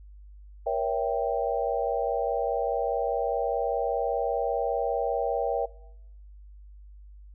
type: chord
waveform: sine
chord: A# diminished seventh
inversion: none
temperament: equal with one note detuned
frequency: 474.3 / 554.4 / 659.3 / 784 Hz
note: A#4 / C#5 / E5 / G5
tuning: +30 / 0 / 0 / 0 cents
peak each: -30 dBFS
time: 0.66-5.66 s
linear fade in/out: 10 ms
effects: noise-tail reverb RT60 0.8 s tail -21 dB re dry + added 50 Hz sine -45 dBFS peak until 7.34 s